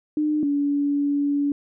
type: tone pair in turn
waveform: sine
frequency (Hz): 302.4 / 286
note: D#4 / D4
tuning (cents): -49 / -46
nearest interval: minor second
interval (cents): 97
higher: first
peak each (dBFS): -19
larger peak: neither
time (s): 0.17-0.43 / 0.43-1.52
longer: second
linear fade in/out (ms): 2
effects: none